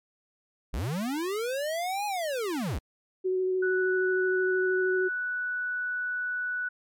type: linear two-way sweep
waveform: square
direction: up then down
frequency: 41.2 to 843 to 41.2 Hz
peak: -29 dBFS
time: 0.73-2.79 s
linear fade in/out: 10 ms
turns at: 2.06 s
type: tone with vibrato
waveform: sine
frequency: 372.2 Hz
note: F#4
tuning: 10 cents sharp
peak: -24 dBFS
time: 3.24-5.09 s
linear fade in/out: 20 ms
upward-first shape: square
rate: 13 Hz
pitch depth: 10 cents each way
type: tone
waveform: sine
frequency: 1480 Hz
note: F#6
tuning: in tune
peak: -28 dBFS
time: 3.62-6.69 s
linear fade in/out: 10 ms
effects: MP3 96 kbps